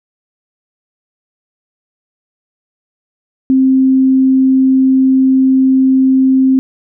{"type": "tone", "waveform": "sine", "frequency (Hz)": 263.3, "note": "C4", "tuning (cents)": 11, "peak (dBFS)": -6, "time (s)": [3.5, 6.59], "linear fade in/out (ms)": 0, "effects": []}